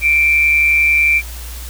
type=tone with amplitude modulation; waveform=sine; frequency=2349 Hz; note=D7; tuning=in tune; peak=-7 dBFS; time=0.01-1.22 s; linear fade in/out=50 ms; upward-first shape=sine; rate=151 Hz; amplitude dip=50%; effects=added 60 Hz sine -27 dBFS peak until 1.69 s + white hiss -34 dBFS RMS until 1.69 s